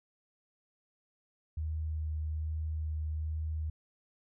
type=tone with vibrato; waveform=sine; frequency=77.9 Hz; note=D#2; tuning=3 cents sharp; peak=-32 dBFS; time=1.57-3.7 s; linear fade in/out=5 ms; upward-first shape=sine; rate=1.2 Hz; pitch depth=12 cents each way; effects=none